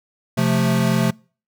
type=chord; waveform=square; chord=F major; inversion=second; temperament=equal; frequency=130.81 / 174.61 / 220 Hz; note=C3 / F3 / A3; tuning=0 / 0 / 0 cents; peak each=-21 dBFS; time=0.37-1.11 s; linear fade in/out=10 ms; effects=noise-tail reverb RT60 0.4 s tail -26 dB re dry